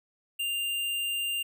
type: tone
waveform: square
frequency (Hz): 2794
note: F7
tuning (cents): 0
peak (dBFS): -29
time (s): 0.39-1.43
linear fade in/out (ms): 10
effects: none